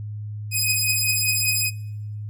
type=beating tone pair; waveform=10% pulse; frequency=2507 / 2512.1 Hz; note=D#7 / D#7; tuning=+12 / +16 cents; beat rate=5.1 Hz; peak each=-14 dBFS; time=0.51-1.71 s; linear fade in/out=50 ms; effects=noise-tail reverb RT60 0.9 s tail -24 dB re dry + added 105 Hz sine -29 dBFS peak until 2.29 s